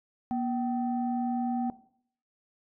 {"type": "tone pair together", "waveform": "sine", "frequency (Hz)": [240, 769.9], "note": ["B3", "G5"], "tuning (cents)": [-49, -31], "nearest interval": "octave + minor sixth", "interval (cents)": 2018, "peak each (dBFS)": [-28, -31], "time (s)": [0.31, 1.7], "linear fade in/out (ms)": 0, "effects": ["noise-tail reverb RT60 0.6 s tail -17 dB re dry", "tanh soft clip ceiling -20 dBFS"]}